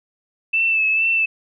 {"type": "tone with vibrato", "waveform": "sine", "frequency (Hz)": 2638, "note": "E7", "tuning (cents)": 1, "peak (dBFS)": -15, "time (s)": [0.53, 1.26], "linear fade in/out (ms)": 10, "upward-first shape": "sine", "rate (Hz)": 2.2, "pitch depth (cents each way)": 33, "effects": []}